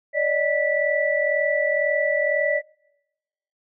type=tone cluster; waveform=sine; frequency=575 / 617 / 1964 Hz; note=D5 / D#5 / B6; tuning=-37 / -15 / -10 cents; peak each=-23 dBFS; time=0.13-2.62 s; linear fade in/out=50 ms; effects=noise-tail reverb RT60 1.0 s tail -26 dB re dry